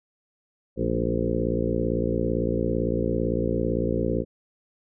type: harmonic tone with a mistuned harmonic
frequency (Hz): 57.8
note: A#1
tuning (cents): -14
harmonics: 1 / 2 / 3 / 4 / 5 / 6 / 7 / 8 / 9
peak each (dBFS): -31 / -31 / -31 / -31 / -31 / -31 / -31 / -31 / -31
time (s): 0.76-4.25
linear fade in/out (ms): 50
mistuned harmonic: 4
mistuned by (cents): -53
effects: none